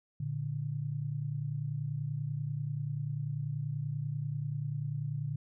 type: tone pair together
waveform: sine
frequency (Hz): 116.54 / 146.83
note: A#2 / D3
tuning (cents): 0 / 0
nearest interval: major third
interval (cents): 400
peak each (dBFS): -37 / -34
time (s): 0.2-5.36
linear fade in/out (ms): 5
effects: none